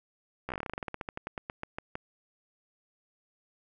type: slowing click train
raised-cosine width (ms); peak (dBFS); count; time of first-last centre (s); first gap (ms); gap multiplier
0.5; -20; 24; 0.49-1.954; 14; 1.12
effects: none